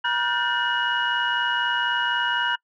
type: tone cluster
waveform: sine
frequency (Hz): 957 / 1425 / 1549 / 1779 / 2906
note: A#5 / F6 / G6 / A6 / F#7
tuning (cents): +45 / +34 / -21 / +19 / -32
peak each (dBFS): -25 / -28 / -25 / -32 / -27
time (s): 0.04-2.56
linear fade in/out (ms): 10
effects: noise-tail reverb RT60 0.1 s tail -26 dB re dry + tanh soft clip ceiling -11 dBFS